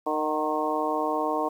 harmonic tone with a mistuned harmonic, 154.1 Hz, D#3, 16 cents flat, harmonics 2 / 3 / 4 / 5 / 6 / 7, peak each -31 / -31 / -31 / -31 / -31 / -31 dBFS, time 0.06-1.49 s, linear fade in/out 10 ms, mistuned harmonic 5, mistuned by -36 cents, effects 9-bit

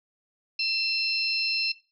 sine tone cluster, 2683 / 4173 / 5270 Hz, E7 / C8 / E8, +30 / -5 / -1 cents, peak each -29 dBFS, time 0.59-1.72 s, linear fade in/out 5 ms, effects noise-tail reverb RT60 0.3 s tail -17 dB re dry

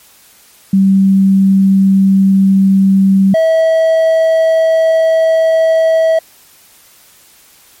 sine / triangle tone pair in turn, 193.5 / 647.7 Hz, G3 / E5, -22 / -31 cents, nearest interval octave + major sixth, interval 2091 cents, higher second, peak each -5 dBFS, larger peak neither, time 0.73-3.34 / 3.34-6.19 s, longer second, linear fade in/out 5 ms, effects white hiss -44 dBFS RMS until 7.8 s + MP3 64 kbps

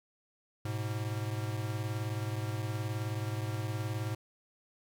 square beating tone pair, 106.4 / 125.4 Hz, G#2 / B2, +42 / +27 cents, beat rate 19 Hz, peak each -35 / -39 dBFS, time 0.65-4.15 s, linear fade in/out 5 ms, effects 11-bit

